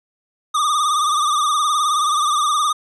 square tone with vibrato, 1200 Hz, D6, 37 cents sharp, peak -16 dBFS, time 0.54-2.73 s, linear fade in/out 10 ms, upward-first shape sine, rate 19 Hz, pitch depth 72 cents each way, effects resampled to 24000 Hz

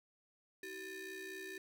35% pulse ring-modulated tone, 698.5 Hz, F5, in tune, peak -40 dBFS, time 0.63-1.58 s, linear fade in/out 2 ms, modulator 1080 Hz, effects none

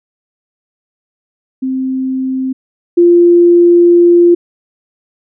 sine tone pair in turn, 261.6 / 346.8 Hz, C4 / F4, 0 / -12 cents, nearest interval perfect fourth, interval 488 cents, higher second, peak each -13 / -3 dBFS, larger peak second, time 1.62-2.53 / 2.97-4.35 s, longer second, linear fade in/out 10 ms, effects none

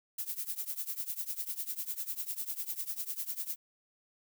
violet noise with tremolo, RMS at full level -34 dBFS, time 0.18-3.56 s, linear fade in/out 5 ms, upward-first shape triangle, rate 10 Hz, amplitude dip 95%, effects none

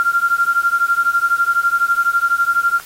sine beating tone pair, 1381 / 1393 Hz, F6 / F6, -20 / -5 cents, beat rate 12 Hz, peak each -16 dBFS, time 0-2.8 s, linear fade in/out 0 ms, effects white hiss -38 dBFS RMS until 2.85 s + AAC 48 kbps

